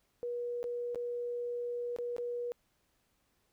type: tone with dropouts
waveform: sine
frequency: 482 Hz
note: B4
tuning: 42 cents flat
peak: -34 dBFS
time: 0.23-2.52 s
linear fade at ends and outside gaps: 0 ms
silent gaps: 0.63-0.641 / 0.947-0.957 / 1.963-1.986 / 2.165-2.182 s
effects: pink hiss -75 dBFS RMS until 3.52 s